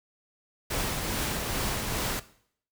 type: noise with tremolo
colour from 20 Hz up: pink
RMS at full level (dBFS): -29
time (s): 0.7-2.2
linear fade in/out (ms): 10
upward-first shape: triangle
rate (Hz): 2.4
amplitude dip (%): 35
effects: noise-tail reverb RT60 0.6 s tail -17 dB re dry